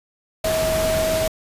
sine tone in noise, 639 Hz, D#5, 46 cents sharp, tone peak -19 dBFS, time 0.44-1.28 s, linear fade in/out 5 ms, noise pink, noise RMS -25 dBFS, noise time 0.44-1.28 s, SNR +3 dB, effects resampled to 32000 Hz

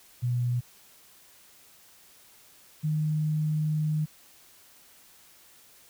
sine tone pair in turn, 122.3 / 153.65 Hz, B2 / D#3, -16 / -21 cents, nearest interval major third, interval 395 cents, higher second, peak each -24 dBFS, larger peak neither, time 0.22-0.61 / 2.83-4.06 s, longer second, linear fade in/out 20 ms, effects white hiss -56 dBFS RMS until 5.89 s

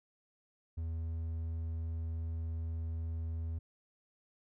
triangle tone, 81.7 Hz, E2, 15 cents flat, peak -33 dBFS, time 0.77-3.59 s, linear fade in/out 10 ms, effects none

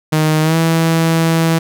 sawtooth tone with pitch glide, 155.56 to 163.77 Hz, D#3 to E3, 0 to -11 cents, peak -7 dBFS, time 0.12-1.59 s, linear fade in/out 10 ms, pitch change +89 cents, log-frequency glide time 0.42-0.56 s, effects none

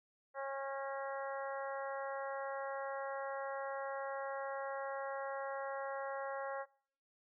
harmonic tone with a mistuned harmonic, 272.9 Hz, C#4, 27 cents flat, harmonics 2 / 3 / 4 / 5 / 6 / 7, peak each -41 / -45 / -47 / -49 / -51 / -52 dBFS, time 0.34-6.66 s, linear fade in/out 50 ms, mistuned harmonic 5, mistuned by +18 cents, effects noise-tail reverb RT60 0.6 s tail -25 dB re dry

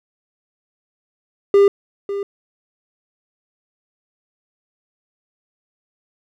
triangle tone with echo, 400 Hz, G4, 35 cents sharp, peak -6 dBFS, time 1.54-1.68 s, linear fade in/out 2 ms, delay 550 ms, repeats 1, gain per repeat -13 dB, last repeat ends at 2.23 s, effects none

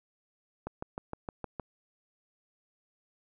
click train, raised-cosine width 1 ms, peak -22 dBFS, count 7, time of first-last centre 0.67-1.597 s, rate 6.47 Hz, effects none

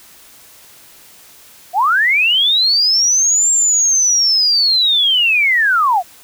sine linear two-way sweep, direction up then down, 664 to 7459 to 664 Hz, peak -10 dBFS, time 1.73-6.03 s, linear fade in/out 50 ms, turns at 3.51 s, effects white hiss -43 dBFS RMS until 6.23 s

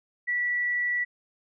sine tone, 1952 Hz, B6, 21 cents flat, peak -24 dBFS, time 0.27-1.05 s, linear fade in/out 20 ms, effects none

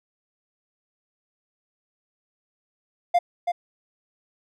triangle tone with echo, 700 Hz, F5, 4 cents sharp, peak -13 dBFS, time 3.14-3.19 s, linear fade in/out 10 ms, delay 330 ms, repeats 1, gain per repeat -6 dB, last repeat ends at 3.52 s, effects none

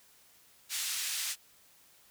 white band-pass noise, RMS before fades -35 dBFS, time 0.69-1.36 s, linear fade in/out 50 ms, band 2100 to 9000 Hz, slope 12 dB/octave, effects white hiss -62 dBFS RMS until 2.1 s

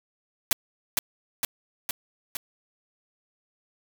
white noise with echo, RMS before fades -20 dBFS, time 0.51-0.53 s, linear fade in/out 2 ms, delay 460 ms, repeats 4, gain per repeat -3 dB, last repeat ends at 2.37 s, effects none

